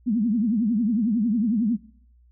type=tone with vibrato; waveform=sine; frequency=222.9 Hz; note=A3; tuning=23 cents sharp; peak=-19 dBFS; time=0.06-1.77 s; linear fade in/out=20 ms; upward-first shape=triangle; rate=11 Hz; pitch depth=230 cents each way; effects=noise-tail reverb RT60 0.6 s tail -20 dB re dry + added 60 Hz sine -53 dBFS peak until 2.31 s